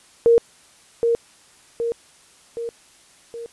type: tone with echo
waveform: sine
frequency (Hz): 466.2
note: A#4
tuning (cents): 0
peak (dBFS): -10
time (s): 0.26-0.38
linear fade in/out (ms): 0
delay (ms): 770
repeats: 4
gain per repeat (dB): -5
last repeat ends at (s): 3.46
effects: white hiss -52 dBFS RMS until 3.52 s + resampled to 24000 Hz